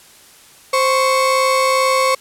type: tone pair together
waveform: 35% pulse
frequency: 523.2 / 1108.7 Hz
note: C5 / C#6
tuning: 0 / 0 cents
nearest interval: octave + minor second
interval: 1300 cents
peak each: -14 dBFS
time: 0.73-2.15 s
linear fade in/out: 5 ms
effects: white hiss -45 dBFS RMS until 2.2 s + low-pass 12000 Hz 12 dB/octave